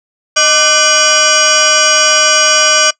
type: tone with frequency modulation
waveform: sine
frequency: 2075 Hz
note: C7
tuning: 15 cents flat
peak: -6 dBFS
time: 0.36-2.91 s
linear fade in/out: 10 ms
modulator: 898 Hz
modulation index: 5.2
effects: noise-tail reverb RT60 0.1 s tail -21 dB re dry